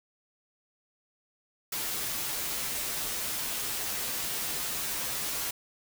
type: noise with comb filter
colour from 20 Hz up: white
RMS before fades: -33 dBFS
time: 1.72-5.51 s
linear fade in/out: 5 ms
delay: 11 ms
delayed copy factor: -0.7
effects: none